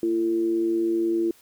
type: tone with amplitude modulation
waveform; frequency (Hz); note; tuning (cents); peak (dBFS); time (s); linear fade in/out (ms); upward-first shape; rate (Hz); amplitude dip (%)
sine; 339; E4; +49; -18; 0.03-1.31; 2; sine; 110; 50
effects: white hiss -56 dBFS RMS until 1.41 s